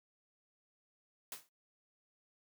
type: noise with exponential decay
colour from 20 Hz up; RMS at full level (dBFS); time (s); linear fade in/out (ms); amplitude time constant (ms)
white; -41; 1.32-1.49; 2; 36
effects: noise-tail reverb RT60 0.1 s tail -18 dB re dry + high-pass 150 Hz 12 dB/octave